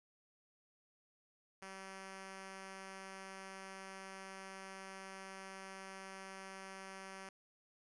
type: tone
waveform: 5% pulse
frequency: 192 Hz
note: G3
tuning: 36 cents flat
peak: -37 dBFS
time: 1.62-7.29 s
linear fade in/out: 2 ms
effects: resampled to 24000 Hz + 12-bit